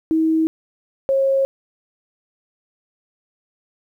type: tone pair in turn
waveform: sine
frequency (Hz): 320 / 541.3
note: D#4 / C#5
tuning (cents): +49 / -41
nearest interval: major sixth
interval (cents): 910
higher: second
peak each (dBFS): -14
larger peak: neither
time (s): 0.11-0.47 / 1.09-1.45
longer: neither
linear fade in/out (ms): 0
effects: 9-bit